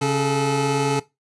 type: tone pair together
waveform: 25% pulse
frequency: 137.8 / 431.7 Hz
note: C#3 / A4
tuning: -10 / -33 cents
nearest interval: octave + minor sixth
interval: 1977 cents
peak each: -18 dBFS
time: 0.01-1 s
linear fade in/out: 10 ms
effects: noise-tail reverb RT60 0.2 s tail -18 dB re dry + resampled to 24000 Hz